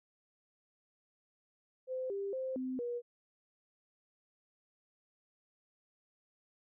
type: tone with pitch steps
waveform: sine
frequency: 515 / 397 / 522 / 257.8 / 480.8 Hz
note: C5 / G4 / C5 / C4 / B4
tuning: -28 / +22 / -4 / -26 / -46 cents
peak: -35 dBFS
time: 1.87-3.02 s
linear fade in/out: 50 ms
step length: 230 ms
effects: none